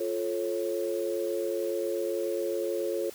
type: chord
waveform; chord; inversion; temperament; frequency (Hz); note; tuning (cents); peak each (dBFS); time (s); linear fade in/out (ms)
sine; F augmented; none; just; 349.2 / 436.5 / 545.7; F4 / A4 / C#5; 0 / -14 / -27; -32; 0-3.1; 5
effects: white hiss -48 dBFS RMS until 3.14 s